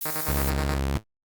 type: noise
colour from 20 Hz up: violet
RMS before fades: -30 dBFS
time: 0.01-0.5 s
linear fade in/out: 5 ms
type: tone with tremolo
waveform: 5% pulse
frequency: 155.56 Hz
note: D#3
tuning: in tune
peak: -18 dBFS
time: 0.05-0.79 s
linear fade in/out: 5 ms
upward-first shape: square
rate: 9.4 Hz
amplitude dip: 65%
type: tone with vibrato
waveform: sawtooth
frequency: 68.8 Hz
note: C#2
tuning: 12 cents flat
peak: -20 dBFS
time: 0.28-0.98 s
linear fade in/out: 5 ms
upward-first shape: sine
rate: 3.2 Hz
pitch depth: 25 cents each way
type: tone with exponential decay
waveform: sawtooth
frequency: 109 Hz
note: A2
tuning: 16 cents flat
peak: -21 dBFS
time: 0.95-1.04 s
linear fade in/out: 5 ms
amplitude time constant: 19 ms
effects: Opus 48 kbps